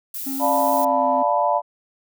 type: noise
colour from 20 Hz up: violet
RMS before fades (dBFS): -30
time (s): 0.14-0.85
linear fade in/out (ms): 5
type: tone with pitch glide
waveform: triangle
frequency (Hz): 270 to 262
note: C#4 to C4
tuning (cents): -45 to +2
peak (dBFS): -24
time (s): 0.26-1.23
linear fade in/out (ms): 10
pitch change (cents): -53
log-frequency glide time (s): 0.79-1.05
type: chord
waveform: sine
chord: B half-diminished seventh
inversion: first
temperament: equal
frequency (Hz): 587.3 / 698.5 / 880 / 987.8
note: D5 / F5 / A5 / B5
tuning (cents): 0 / 0 / 0 / 0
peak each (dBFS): -22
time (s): 0.39-1.62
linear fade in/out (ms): 50
effects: none